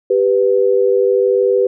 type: tone pair together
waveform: sine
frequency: 393.1 / 493.9 Hz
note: G4 / B4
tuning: +5 / 0 cents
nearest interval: major third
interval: 395 cents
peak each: -13 dBFS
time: 0.1-1.67 s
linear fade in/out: 5 ms
effects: none